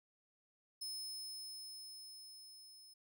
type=tone with level ramp; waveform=sawtooth; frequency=5200 Hz; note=E8; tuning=24 cents flat; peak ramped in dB=-39 to -55 dBFS; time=0.81-2.94 s; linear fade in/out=10 ms; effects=none